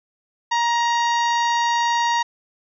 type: harmonic tone with a mistuned harmonic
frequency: 942 Hz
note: A#5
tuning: 18 cents sharp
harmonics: 1 / 2 / 3 / 4 / 5 / 6 / 7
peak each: -18 / -25 / -33 / -31 / -35 / -35 / -37 dBFS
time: 0.51-2.23 s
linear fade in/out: 10 ms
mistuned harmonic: 5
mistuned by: -42 cents
effects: none